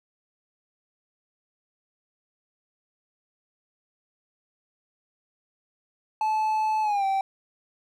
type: tone with pitch glide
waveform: triangle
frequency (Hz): 867 to 776.9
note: A5 to G5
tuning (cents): -26 to -16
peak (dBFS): -20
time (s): 6.21-7.21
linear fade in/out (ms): 2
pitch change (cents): -190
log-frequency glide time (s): 6.82-7.05
effects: none